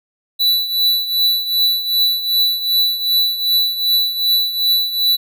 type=tone with tremolo; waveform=square; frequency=3961 Hz; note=B7; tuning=4 cents sharp; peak=-11 dBFS; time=0.39-5.17 s; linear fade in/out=20 ms; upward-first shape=triangle; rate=2.6 Hz; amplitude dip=75%; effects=none